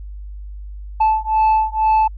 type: beating tone pair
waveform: sine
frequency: 872 / 874.1 Hz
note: A5 / A5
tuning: -16 / -12 cents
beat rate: 2.1 Hz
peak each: -14 dBFS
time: 1-2.08 s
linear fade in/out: 10 ms
effects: tanh soft clip ceiling -10 dBFS + added 50 Hz sine -29 dBFS peak until 2.17 s